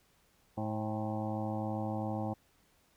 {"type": "harmonic tone with a mistuned harmonic", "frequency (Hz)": 107.5, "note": "A2", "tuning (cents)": -40, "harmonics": [1, 2, 3, 5, 6, 7, 8, 9, 10], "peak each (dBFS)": [-38, -38, -41, -42, -46, -41, -47, -52, -54], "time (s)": [0.57, 2.34], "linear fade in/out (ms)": 10, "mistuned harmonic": 7, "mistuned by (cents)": 56, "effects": ["pink hiss -69 dBFS RMS until 2.96 s"]}